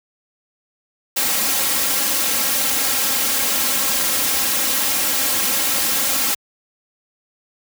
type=noise with comb filter; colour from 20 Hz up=white; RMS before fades=-19 dBFS; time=1.16-6.35 s; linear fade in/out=10 ms; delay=3.7 ms; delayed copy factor=+0.8; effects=high-pass 80 Hz 12 dB/octave